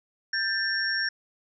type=tone cluster; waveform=sine; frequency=1578 / 1770 / 5530 Hz; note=G6 / A6 / F8; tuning=+11 / +10 / -18 cents; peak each=-29 dBFS; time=0.33-1.09 s; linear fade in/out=5 ms; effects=none